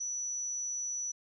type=tone with amplitude modulation; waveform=sine; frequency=5920 Hz; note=F#8; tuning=in tune; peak=-32 dBFS; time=0-1.12 s; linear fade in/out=10 ms; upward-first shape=sine; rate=265 Hz; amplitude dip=30%; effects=none